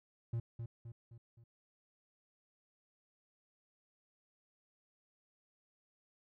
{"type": "tone with echo", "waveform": "triangle", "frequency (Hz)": 116.3, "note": "A#2", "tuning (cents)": -4, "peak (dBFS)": -32, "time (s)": [0.33, 0.4], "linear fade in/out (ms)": 5, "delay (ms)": 260, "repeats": 4, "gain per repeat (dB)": -6, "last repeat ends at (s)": 1.44, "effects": []}